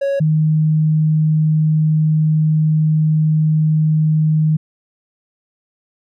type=tone pair in turn; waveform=triangle / sine; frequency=554.4 / 155.57 Hz; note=C#5 / D#3; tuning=0 / 0 cents; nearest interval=octave + minor seventh; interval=2200 cents; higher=first; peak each=-13 / -11 dBFS; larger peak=second; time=0.01-0.2 / 0.2-4.57 s; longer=second; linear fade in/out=10 ms; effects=none